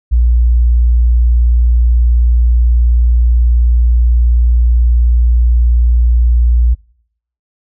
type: tone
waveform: sine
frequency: 59.3 Hz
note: A#1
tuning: 30 cents sharp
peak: -6 dBFS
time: 0.11-6.75 s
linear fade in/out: 20 ms
effects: noise-tail reverb RT60 0.7 s tail -25 dB re dry